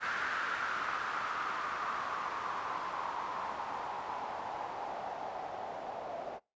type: noise with low-pass filter sweep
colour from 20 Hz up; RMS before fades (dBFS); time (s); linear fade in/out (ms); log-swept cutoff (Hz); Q
blue; -38; 0-6.4; 50; 1500 to 670; 4
effects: noise-tail reverb RT60 0.3 s tail -26 dB re dry + resampled to 16000 Hz